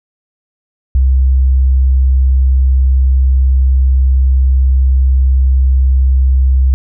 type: tone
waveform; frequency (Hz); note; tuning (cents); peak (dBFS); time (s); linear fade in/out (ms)
sine; 65.41; C2; 0; -6; 0.95-6.74; 0
effects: none